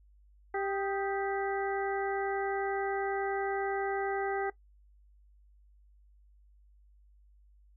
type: harmonic tone with a mistuned harmonic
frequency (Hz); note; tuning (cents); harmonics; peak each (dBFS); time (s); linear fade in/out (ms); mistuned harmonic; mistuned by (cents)
393.1; G4; +5; 1 / 2 / 3 / 4 / 5; -33 / -34 / -43 / -41 / -42; 0.54-4.5; 5; 3; +89
effects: noise-tail reverb RT60 0.1 s tail -17 dB re dry + added 50 Hz sine -58 dBFS peak until 7.76 s